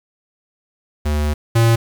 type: tone pair in turn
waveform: square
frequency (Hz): 74.6 / 115.1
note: D2 / A#2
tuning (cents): +28 / -22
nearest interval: minor sixth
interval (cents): 750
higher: second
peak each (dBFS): -17 / -11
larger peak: second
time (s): 1.05-1.34 / 1.55-1.76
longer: first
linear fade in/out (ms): 10
effects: 7-bit

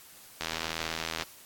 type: click train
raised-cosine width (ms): 0.2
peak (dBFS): -14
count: 67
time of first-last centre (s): 0.41-1.223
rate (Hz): 81.2
effects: white hiss -52 dBFS RMS until 1.45 s + AAC 64 kbps

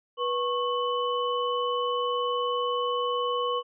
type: tone cluster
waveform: sine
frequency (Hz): 489 / 1096 / 2993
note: B4 / C#6 / F#7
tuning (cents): -17 / -20 / +19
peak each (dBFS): -28 / -28 / -35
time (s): 0.17-3.63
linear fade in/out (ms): 50
effects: none

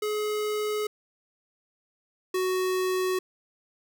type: tone pair in turn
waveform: square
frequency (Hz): 423.1 / 371.1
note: G#4 / F#4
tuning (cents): +32 / +5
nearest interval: major second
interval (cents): 227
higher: first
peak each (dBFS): -27 / -25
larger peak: second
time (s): 0.02-0.87 / 2.34-3.19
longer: neither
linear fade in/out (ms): 5
effects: none

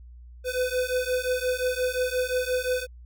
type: beating tone pair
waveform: square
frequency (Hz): 501 / 506.7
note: B4 / B4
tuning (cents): +25 / +44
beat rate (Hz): 5.7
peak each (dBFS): -28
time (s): 0.44-2.87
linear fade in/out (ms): 50
effects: added 60 Hz sine -43 dBFS peak until 3.05 s

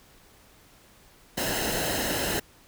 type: noise with comb filter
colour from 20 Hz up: pink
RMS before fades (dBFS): -28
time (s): 1.37-2.4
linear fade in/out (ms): 10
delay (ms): 0.86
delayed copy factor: -0.65
effects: pink hiss -56 dBFS RMS until 2.67 s

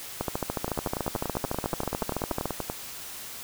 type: two click trains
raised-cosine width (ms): 1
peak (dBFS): -15 / -13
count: 22 / 32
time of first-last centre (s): 0.68-2.699 / 0.21-2.456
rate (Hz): 10.4 / 13.8
effects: white hiss -40 dBFS RMS until 3.43 s

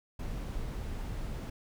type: noise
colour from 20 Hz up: brown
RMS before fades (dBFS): -37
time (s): 0.19-1.5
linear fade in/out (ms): 5
effects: none

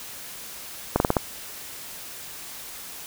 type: slowing click train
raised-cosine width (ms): 1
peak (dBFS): -4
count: 5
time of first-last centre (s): 0.96-1.168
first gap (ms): 41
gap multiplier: 1.16
effects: white hiss -39 dBFS RMS until 3.06 s

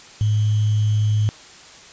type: tone with sample-and-hold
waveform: sine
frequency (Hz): 106.3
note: G#2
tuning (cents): +41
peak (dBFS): -15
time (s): 0.21-1.29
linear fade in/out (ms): 0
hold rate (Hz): 3150
effects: white hiss -43 dBFS RMS until 1.92 s + resampled to 16000 Hz

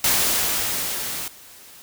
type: noise with level ramp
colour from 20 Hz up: white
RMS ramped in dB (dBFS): -18 to -30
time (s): 0.04-1.28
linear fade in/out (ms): 2
effects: white hiss -45 dBFS RMS until 1.82 s

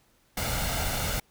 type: noise with comb filter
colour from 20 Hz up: pink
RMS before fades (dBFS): -29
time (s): 0.37-1.2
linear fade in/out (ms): 5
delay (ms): 1.4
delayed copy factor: +0.55
effects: pink hiss -65 dBFS RMS until 1.3 s

